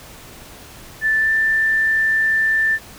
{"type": "tone with pitch glide", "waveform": "sine", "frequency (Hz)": [1760, 1774.3], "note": ["A6", "A6"], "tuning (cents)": [0, 14], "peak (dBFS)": -14, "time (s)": [1.01, 2.79], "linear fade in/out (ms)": 50, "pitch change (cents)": 14, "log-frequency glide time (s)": [1.19, 1.3], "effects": ["pink hiss -40 dBFS RMS until 2.98 s"]}